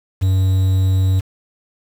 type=tone with quantisation; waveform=triangle; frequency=94.5 Hz; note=F#2; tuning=37 cents sharp; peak=-10 dBFS; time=0.21-1.21 s; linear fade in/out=20 ms; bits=6; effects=none